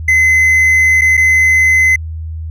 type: tone with dropouts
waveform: triangle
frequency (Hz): 2046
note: C7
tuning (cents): -39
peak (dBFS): -5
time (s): 0.08-1.96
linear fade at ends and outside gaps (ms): 5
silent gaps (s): 1.012-1.017 / 1.17-1.175
effects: added 80 Hz sine -20 dBFS peak until 2.5 s